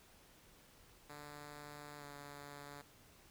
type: tone with pitch glide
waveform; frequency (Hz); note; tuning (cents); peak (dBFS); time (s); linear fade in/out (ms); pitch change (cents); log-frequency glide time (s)
5% pulse; 146.83 to 143.81; D3 to D3; 0 to -36; -39; 1.09-2.82; 10; -36; 1.98-2.04
effects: pink hiss -64 dBFS RMS until 3.3 s